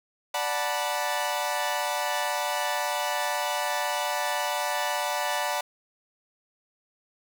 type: chord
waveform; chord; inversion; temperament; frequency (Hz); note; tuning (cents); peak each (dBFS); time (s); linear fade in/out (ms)
sawtooth; B minor seventh; first; equal with one note detuned; 587.3 / 740 / 880 / 978.1; D5 / F#5 / A5 / B5; 0 / 0 / 0 / -17; -28; 0.34-5.61; 5
effects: none